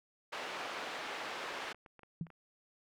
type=band-pass noise; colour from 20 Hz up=pink; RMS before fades=-42 dBFS; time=0.32-1.73 s; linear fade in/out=10 ms; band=560 to 3200 Hz; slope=12 dB/octave
type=clicks; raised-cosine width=0.5 ms; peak=-40 dBFS; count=11; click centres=1.066 / 1.462 / 1.526 / 1.647 / 1.68 / 1.746 / 1.862 / 1.993 / 2.033 / 2.268 / 2.303 s
type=tone with exponential decay; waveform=sine; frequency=165.6 Hz; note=E3; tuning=8 cents sharp; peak=-32 dBFS; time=2.21-2.3 s; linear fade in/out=2 ms; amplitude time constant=19 ms
effects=none